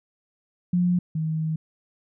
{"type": "tone pair in turn", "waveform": "sine", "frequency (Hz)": [177.7, 158.31], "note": ["F3", "D#3"], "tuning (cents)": [30, 30], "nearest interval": "major second", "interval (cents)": 200, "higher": "first", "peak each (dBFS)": [-18, -23], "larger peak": "first", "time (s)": [[0.73, 0.99], [1.15, 1.56]], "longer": "second", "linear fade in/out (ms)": 5, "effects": []}